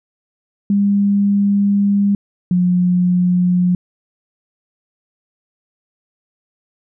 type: tone pair in turn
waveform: sine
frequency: 201.2 / 179.25 Hz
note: G3 / F3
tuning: +45 / +45 cents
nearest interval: major second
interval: 200 cents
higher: first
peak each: -11 dBFS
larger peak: neither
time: 0.7-2.15 / 2.51-3.75 s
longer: first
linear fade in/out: 2 ms
effects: none